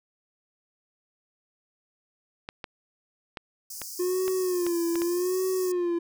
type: clicks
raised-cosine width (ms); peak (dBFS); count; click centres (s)
0.3; -19; 8; 2.489 / 2.642 / 3.372 / 3.817 / 4.28 / 4.666 / 4.956 / 5.019
type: high-pass noise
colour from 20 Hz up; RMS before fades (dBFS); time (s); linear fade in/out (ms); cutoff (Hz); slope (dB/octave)
pink; -39; 3.7-5.72; 5; 4800; 96
type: tone with vibrato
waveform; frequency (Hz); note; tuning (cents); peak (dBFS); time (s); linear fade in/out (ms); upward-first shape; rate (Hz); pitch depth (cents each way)
triangle; 355.5; F4; +31; -22; 3.99-5.99; 10; sine; 0.84; 90
effects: none